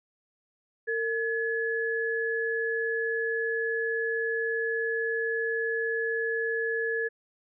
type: tone pair together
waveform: sine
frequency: 455.9 / 1703 Hz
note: A#4 / G#6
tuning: -39 / +43 cents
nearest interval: octave + major seventh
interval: 2282 cents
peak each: -29 / -29 dBFS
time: 0.87-7.09 s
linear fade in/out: 20 ms
effects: none